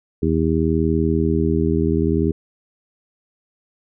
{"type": "harmonic tone", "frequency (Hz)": 80.5, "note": "E2", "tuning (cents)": -41, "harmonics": [1, 2, 3, 4, 5], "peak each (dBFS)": [-22, -22, -22, -22, -22], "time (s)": [0.22, 2.32], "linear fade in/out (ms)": 10, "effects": []}